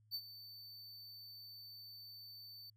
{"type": "tone with ADSR envelope", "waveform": "square", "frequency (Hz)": 4543, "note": "C#8", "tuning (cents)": 42, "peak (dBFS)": -38, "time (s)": [0.11, 2.7], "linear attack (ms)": 36, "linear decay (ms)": 60, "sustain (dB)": -14, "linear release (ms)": 3, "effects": ["added 107 Hz sine -67 dBFS peak until 2.76 s"]}